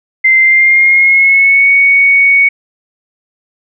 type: tone with pitch glide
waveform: sine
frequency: 2080 to 2229 Hz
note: C7 to C#7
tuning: -11 to +9 cents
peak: -4 dBFS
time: 0.24-2.49 s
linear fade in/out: 10 ms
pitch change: +120 cents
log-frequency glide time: 0.39-1.69 s
effects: none